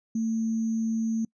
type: tone with sample-and-hold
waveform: sine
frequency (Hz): 224.4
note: A3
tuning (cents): +34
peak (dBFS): -24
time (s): 0.15-1.25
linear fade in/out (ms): 5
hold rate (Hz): 6300
effects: noise-tail reverb RT60 0.1 s tail -26 dB re dry + resampled to 22050 Hz